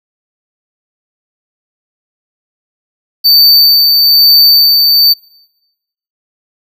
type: tone with tremolo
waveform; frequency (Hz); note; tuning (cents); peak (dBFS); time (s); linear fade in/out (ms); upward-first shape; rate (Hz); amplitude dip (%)
square; 4574; D8; -47; -3; 3.24-5.14; 20; sine; 1.1; 30
effects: noise-tail reverb RT60 1.0 s tail -24 dB re dry